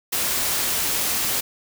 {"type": "noise", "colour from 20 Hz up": "white", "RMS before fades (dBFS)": -23, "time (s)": [0.12, 1.41], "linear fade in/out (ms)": 10, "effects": []}